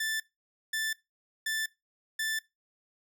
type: tone bursts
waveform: sawtooth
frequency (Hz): 1762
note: A6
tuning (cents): +2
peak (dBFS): -26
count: 4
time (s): 0-2.39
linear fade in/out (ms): 5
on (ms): 200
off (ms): 530
effects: noise-tail reverb RT60 0.2 s tail -20 dB re dry